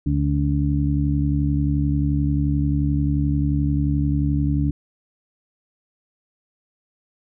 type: harmonic tone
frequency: 71.4 Hz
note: D2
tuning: 48 cents flat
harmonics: 1 / 2 / 3 / 4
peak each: -22 / -21 / -31 / -23 dBFS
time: 0.06-4.71 s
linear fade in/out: 5 ms
effects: none